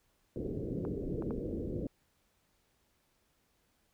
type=low-pass noise; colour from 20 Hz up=white; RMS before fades=-37 dBFS; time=0.36-1.87 s; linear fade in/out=2 ms; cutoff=480 Hz; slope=48 dB/octave
type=clicks; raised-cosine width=1 ms; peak=-28 dBFS; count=3; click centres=0.851 / 1.223 / 1.308 s
effects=pink hiss -74 dBFS RMS until 3.93 s